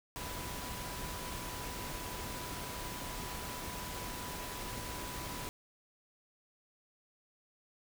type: tone in noise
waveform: sine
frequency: 987.8 Hz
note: B5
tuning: in tune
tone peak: -48 dBFS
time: 0.16-5.49 s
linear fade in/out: 0 ms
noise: pink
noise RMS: -42 dBFS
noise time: 0.16-5.49 s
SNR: -9 dB
effects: none